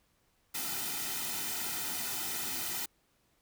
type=noise with comb filter; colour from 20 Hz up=white; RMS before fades=-36 dBFS; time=0.54-2.86 s; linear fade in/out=10 ms; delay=1.8 ms; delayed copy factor=-0.7; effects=pink hiss -72 dBFS RMS until 3.41 s